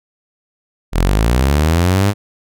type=linear sweep; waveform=sawtooth; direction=up; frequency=38.89 to 104.3 Hz; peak=-7 dBFS; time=0.92-2.14 s; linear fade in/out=50 ms; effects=none